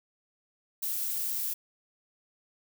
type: noise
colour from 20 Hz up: violet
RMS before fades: -32 dBFS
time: 0.82-1.54 s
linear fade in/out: 10 ms
effects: none